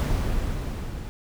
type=noise with level ramp; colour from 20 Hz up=brown; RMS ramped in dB=-22 to -34 dBFS; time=0-1.09 s; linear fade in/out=0 ms; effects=none